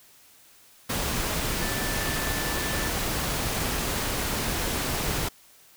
sine tone in noise, 1760 Hz, A6, in tune, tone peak -35 dBFS, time 1.61-2.89 s, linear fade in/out 10 ms, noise pink, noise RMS -28 dBFS, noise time 0.89-5.29 s, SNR -10 dB, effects white hiss -55 dBFS RMS until 5.76 s

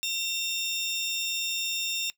30% pulse tone pair together, 2729 / 3643 Hz, F7 / A#7, -41 / -41 cents, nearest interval perfect fourth, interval 500 cents, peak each -28 dBFS, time 0.03-2.1 s, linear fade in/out 0 ms, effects noise-tail reverb RT60 0.1 s tail -17 dB re dry

